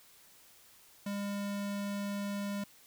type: tone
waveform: square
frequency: 201.8 Hz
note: G#3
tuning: 49 cents flat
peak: -35 dBFS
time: 1.06-2.64 s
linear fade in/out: 5 ms
effects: white hiss -60 dBFS RMS until 2.86 s